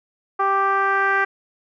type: tone with low-pass filter sweep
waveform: 10% pulse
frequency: 392 Hz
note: G4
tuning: in tune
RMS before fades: -19 dBFS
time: 0.39-1.25 s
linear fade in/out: 10 ms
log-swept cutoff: 1100 to 1700 Hz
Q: 3.1
effects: none